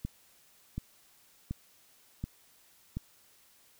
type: click train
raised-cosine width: 5 ms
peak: -22 dBFS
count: 5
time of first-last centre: 0.05-2.97 s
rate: 1.37 Hz
effects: white hiss -63 dBFS RMS until 3.79 s